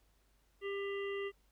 harmonic tone, 397.8 Hz, G4, 25 cents sharp, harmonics 1 / 3 / 5 / 7 / 8, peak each -37 / -49 / -46 / -49 / -58 dBFS, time 0.61-1.32 s, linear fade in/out 50 ms, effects added 50 Hz sine -70 dBFS peak until 1.51 s + pink hiss -75 dBFS RMS until 1.51 s

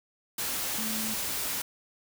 sine tone in noise, 219 Hz, A3, 8 cents flat, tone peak -35 dBFS, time 0.78-1.14 s, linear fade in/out 5 ms, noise white, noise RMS -32 dBFS, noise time 0.38-1.62 s, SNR -6 dB, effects none

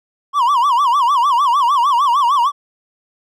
triangle tone with vibrato, 1045 Hz, C6, 2 cents flat, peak -9 dBFS, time 0.33-2.52 s, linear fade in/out 50 ms, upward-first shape sine, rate 6.6 Hz, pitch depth 200 cents each way, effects none

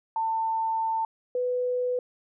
sine tone pair in turn, 895 / 497.1 Hz, A5 / B4, +29 / +11 cents, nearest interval minor seventh, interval 1018 cents, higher first, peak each -24 dBFS, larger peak neither, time 0.16-1.05 / 1.35-1.99 s, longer first, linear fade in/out 2 ms, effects none

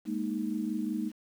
sine chord, Ab suspended second, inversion none, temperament equal, 207.7 / 233.1 / 311.1 Hz, Ab3 / Bb3 / Eb4, 0 / 0 / 0 cents, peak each -34 dBFS, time 0.05-1.12 s, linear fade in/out 50 ms, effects 9-bit

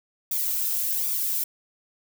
violet noise with flanger, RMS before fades -26 dBFS, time 0.31-1.44 s, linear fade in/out 5 ms, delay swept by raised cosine 0.84 to 2.24 ms, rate 1.3 Hz, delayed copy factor +0.7, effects none

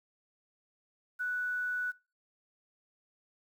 sine tone with quantisation, 1480 Hz, F#6, in tune, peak -31 dBFS, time 1.19-1.92 s, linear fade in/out 20 ms, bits 10, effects noise-tail reverb RT60 0.3 s tail -22 dB re dry

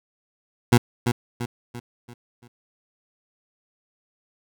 20% pulse tone with echo, 120 Hz, B2, 49 cents flat, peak -7 dBFS, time 0.72-0.78 s, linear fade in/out 10 ms, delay 340 ms, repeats 5, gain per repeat -7 dB, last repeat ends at 2.48 s, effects none

